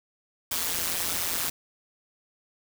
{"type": "noise with amplitude modulation", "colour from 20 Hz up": "white", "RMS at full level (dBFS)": -25, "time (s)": [0.51, 1.5], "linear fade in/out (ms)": 5, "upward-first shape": "sine", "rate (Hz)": 170, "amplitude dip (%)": 90, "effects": []}